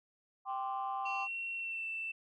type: chord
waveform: sine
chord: G suspended fourth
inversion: none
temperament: just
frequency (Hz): 784 / 1045.3 / 1176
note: G5 / C6 / D6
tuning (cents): 0 / -2 / +2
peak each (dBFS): -36 / -39 / -41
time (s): 0.45-1.28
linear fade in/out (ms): 50
type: tone with pitch glide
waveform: sine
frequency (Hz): 2725 to 2666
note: F7 to E7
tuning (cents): -43 to +19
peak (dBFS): -36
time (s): 1.05-2.12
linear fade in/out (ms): 10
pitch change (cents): -38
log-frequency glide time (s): 1.55-1.87
effects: tanh soft clip ceiling -28 dBFS